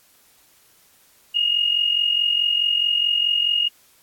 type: tone with amplitude modulation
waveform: sine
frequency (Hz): 2857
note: F7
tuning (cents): +39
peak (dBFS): -14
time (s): 1.34-3.69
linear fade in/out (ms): 20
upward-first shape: sine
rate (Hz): 44.7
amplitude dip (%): 65
effects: white hiss -56 dBFS RMS until 4.02 s + AAC 64 kbps